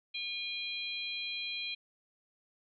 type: harmonic tone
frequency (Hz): 810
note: G#5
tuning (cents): -43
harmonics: 3 / 4 / 5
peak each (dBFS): -39 / -40 / -41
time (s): 0.14-1.75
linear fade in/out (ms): 10
effects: none

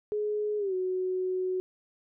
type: tone with pitch glide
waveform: sine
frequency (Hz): 420.4 to 370.2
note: G#4 to F#4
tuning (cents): +21 to +1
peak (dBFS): -27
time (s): 0.12-1.6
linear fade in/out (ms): 0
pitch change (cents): -220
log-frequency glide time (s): 0.58-0.74
effects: none

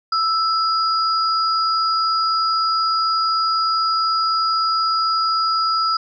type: tone pair together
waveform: sine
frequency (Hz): 1318.5 / 4892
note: E6 / D#8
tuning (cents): 0 / -30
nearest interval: octave + major seventh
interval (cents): 2270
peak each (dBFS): -17 / -22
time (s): 0.12-5.97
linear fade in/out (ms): 5
effects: none

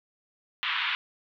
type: band-pass noise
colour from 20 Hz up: white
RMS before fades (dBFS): -29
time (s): 0.63-0.95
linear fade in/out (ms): 0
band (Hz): 1000 to 3500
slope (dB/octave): 48
effects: none

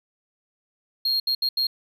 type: tone bursts at uneven times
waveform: triangle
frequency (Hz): 4244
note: C8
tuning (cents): +24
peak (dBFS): -19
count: 4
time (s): 1.05-1.2 / 1.27-1.35 / 1.42-1.49 / 1.57-1.67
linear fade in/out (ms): 5
effects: none

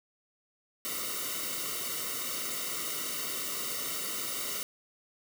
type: noise with comb filter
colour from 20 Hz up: white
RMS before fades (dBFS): -35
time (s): 0.85-4.63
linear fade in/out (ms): 0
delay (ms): 1.2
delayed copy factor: -1
effects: none

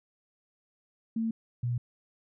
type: tone pair in turn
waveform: sine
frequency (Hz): 225.6 / 121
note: A3 / B2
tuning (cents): +44 / -35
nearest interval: major seventh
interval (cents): 1079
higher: first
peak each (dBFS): -27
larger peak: neither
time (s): 1.16-1.31 / 1.63-1.78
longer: neither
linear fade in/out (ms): 5
effects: none

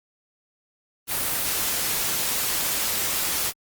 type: noise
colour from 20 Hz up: white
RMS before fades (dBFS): -25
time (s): 1.07-3.53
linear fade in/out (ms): 50
effects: Opus 32 kbps

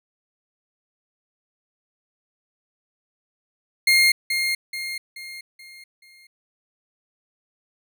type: tone with echo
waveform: 30% pulse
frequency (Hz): 2128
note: C7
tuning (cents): +29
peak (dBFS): -11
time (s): 3.87-4.12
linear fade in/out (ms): 5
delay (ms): 430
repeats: 5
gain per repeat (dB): -7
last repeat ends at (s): 6.27
effects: none

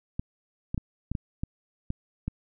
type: clicks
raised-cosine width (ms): 5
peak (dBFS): -17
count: 8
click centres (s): 0.195 / 0.745 / 0.778 / 1.116 / 1.152 / 1.435 / 1.904 / 2.28
effects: none

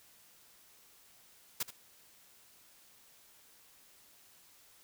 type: noise with echo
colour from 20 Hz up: white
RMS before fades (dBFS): -34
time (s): 1.6-1.63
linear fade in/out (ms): 5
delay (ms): 77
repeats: 1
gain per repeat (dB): -13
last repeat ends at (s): 1.707
effects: white hiss -62 dBFS RMS until 4.83 s

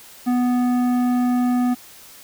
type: tone with tanh clipping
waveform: triangle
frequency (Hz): 247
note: B3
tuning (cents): 0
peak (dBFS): -18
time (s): 0.26-1.75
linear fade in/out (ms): 20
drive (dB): 16
effects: white hiss -44 dBFS RMS until 2.23 s

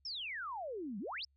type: exponential two-way sweep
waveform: sine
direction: down then up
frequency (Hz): 5588 to 185 to 5588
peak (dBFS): -39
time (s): 0.05-1.25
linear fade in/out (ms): 5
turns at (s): 0.99
effects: added 69 Hz sine -70 dBFS peak until 1.36 s

